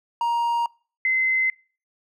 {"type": "tone pair in turn", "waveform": ["triangle", "sine"], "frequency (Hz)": [940, 2057], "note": ["A#5", "C7"], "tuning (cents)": [14, -30], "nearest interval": "octave + major second", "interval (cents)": 1356, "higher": "second", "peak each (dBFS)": -18, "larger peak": "neither", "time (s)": [[0.21, 0.66], [1.05, 1.5]], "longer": "neither", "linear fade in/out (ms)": 2, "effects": ["noise-tail reverb RT60 0.4 s tail -25 dB re dry"]}